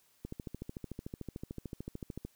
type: click train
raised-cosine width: 3 ms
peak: -27 dBFS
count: 28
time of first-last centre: 0.25-2.25 s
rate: 13.5 Hz
effects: white hiss -69 dBFS RMS until 2.35 s